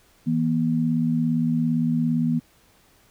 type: tone pair together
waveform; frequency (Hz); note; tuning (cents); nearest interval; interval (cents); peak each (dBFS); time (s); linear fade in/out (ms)
sine; 162.46 / 240; E3 / B3; -25 / -49; perfect fifth; 676; -23 / -21; 0.26-2.4; 20
effects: pink hiss -58 dBFS RMS until 3.1 s